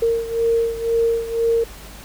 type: beating tone pair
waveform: sine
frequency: 460 / 462 Hz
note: A#4 / A#4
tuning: -23 / -16 cents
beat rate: 2 Hz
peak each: -18 / -22 dBFS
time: 0.02-1.64 s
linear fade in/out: 5 ms
effects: added 50 Hz sine -39 dBFS peak until 2.04 s + pink hiss -40 dBFS RMS until 2.04 s